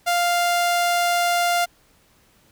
sawtooth tone, 698.5 Hz, F5, in tune, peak -14 dBFS, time 0.06-1.66 s, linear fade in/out 20 ms, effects pink hiss -58 dBFS RMS until 2.51 s

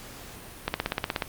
click train, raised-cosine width 0.3 ms, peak -9 dBFS, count 10, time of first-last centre 0.68-1.222 s, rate 16.6 Hz, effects pink hiss -44 dBFS RMS until 1.28 s + Opus 48 kbps

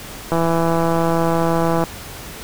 click train, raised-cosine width 1 ms, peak -5 dBFS, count 253, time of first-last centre 0.32-1.838 s, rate 166 Hz, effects pink hiss -34 dBFS RMS until 2.43 s

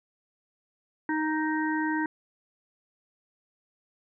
harmonic tone, 311.4 Hz, D#4, 2 cents sharp, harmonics 1 / 3 / 5 / 6, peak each -27 / -32 / -34 / -35 dBFS, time 1.09-2.06 s, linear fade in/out 2 ms, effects none

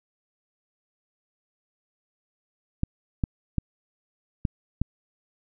clicks, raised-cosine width 5 ms, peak -11 dBFS, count 5, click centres 2.834 / 3.238 / 3.583 / 4.452 / 4.816 s, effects none

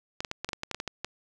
clicks, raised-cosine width 0.2 ms, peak -15 dBFS, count 12, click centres 0.205 / 0.248 / 0.314 / 0.446 / 0.49 / 0.532 / 0.634 / 0.713 / 0.746 / 0.801 / 0.877 / 1.046 s, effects none

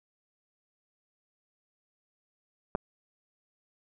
clicks, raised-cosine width 1 ms, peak -14 / -22 dBFS, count 2, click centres 2.751 / 2.756 s, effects none

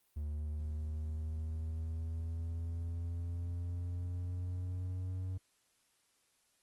triangle linear sweep, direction up, 74.6 to 93.2 Hz, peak -34 dBFS, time 0.16-5.38 s, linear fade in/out 10 ms, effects white hiss -74 dBFS RMS until 6.62 s + Opus 32 kbps

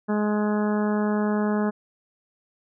harmonic tone, 210 Hz, G#3, 19 cents sharp, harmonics 1 / 2 / 3 / 4 / 5 / 6 / 7 / 8, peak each -22 / -28 / -32 / -34 / -36 / -38 / -39 / -40 dBFS, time 0.08-1.71 s, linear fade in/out 20 ms, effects none

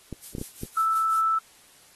clicks, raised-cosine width 3 ms, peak -20 dBFS, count 5, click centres 0.127 / 0.351 / 0.383 / 0.414 / 0.634 s
violet noise with tremolo, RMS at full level -36 dBFS, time 0.22-1.22 s, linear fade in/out 10 ms, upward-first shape triangle, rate 5.6 Hz, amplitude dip 90%
sine tone, 1318.5 Hz, E6, in tune, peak -20 dBFS, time 0.77-1.39 s, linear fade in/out 5 ms
effects white hiss -55 dBFS RMS until 1.95 s + AAC 32 kbps

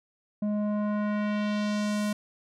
square tone with low-pass filter sweep, 208.8 Hz, G#3, 10 cents sharp, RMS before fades -28 dBFS, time 0.42-2.13 s, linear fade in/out 5 ms, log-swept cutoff 480 to 12000 Hz, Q 1.1, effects none

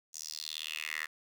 10% pulse tone with high-pass filter sweep, 77.78 Hz, D#2, in tune, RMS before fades -40 dBFS, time 0.13-1.07 s, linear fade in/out 20 ms, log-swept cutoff 6500 to 1700 Hz, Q 4.4, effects none

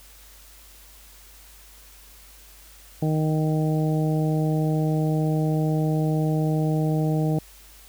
harmonic tone, 155.56 Hz, D#3, in tune, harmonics 1 / 2 / 3 / 4 / 5, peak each -21 / -27 / -31 / -33 / -35 dBFS, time 3.02-7.39 s, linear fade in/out 5 ms, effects added 50 Hz sine -50 dBFS peak until 7.88 s + white hiss -50 dBFS RMS until 7.88 s

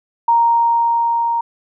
sine tone with level ramp, 932.3 Hz, A#5, in tune, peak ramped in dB -9 to -15 dBFS, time 0.28-1.41 s, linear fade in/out 5 ms, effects none

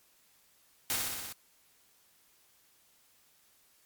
white noise with echo, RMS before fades -31 dBFS, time 0.9-0.96 s, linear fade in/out 0 ms, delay 61 ms, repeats 6, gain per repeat -2 dB, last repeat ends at 1.326 s, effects white hiss -66 dBFS RMS until 3.85 s + MP3 96 kbps

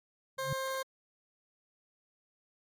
sine tone with exponential growth, 141.5 Hz, C#3, 36 cents sharp, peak -29 dBFS, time 0.37-0.53 s, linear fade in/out 2 ms, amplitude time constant 34 ms
20% pulse tone, 530 Hz, C5, 22 cents sharp, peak -29 dBFS, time 0.38-0.83 s, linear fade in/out 10 ms
effects AAC 64 kbps

